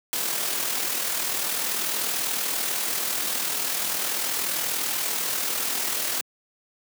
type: noise with amplitude modulation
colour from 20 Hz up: white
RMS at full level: -25 dBFS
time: 0.13-6.21 s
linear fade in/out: 0 ms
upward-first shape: sine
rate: 40.4 Hz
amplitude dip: 40%
effects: high-pass 200 Hz 12 dB/octave